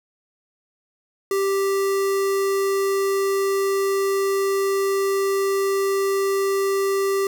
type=tone with notch filter; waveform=square; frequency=392 Hz; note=G4; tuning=in tune; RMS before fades=-21 dBFS; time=1.31-7.27 s; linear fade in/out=2 ms; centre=3200 Hz; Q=1.8; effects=none